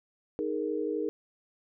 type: chord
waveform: sine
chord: D# suspended fourth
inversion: none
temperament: just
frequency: 311.1 / 414.8 / 466.7 Hz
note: D#4 / G#4 / A#4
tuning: 0 / -2 / +2 cents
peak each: -33 dBFS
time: 0.39-1.09 s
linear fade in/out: 0 ms
effects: none